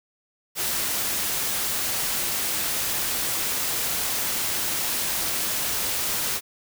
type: noise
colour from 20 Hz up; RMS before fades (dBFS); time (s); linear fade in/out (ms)
white; -26; 0.55-6.41; 50
effects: none